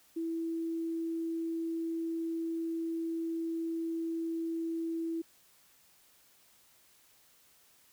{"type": "tone", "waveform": "sine", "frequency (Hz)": 329.6, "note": "E4", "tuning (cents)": 0, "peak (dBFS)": -32, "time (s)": [0.16, 5.22], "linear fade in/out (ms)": 10, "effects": ["white hiss -64 dBFS RMS until 7.92 s"]}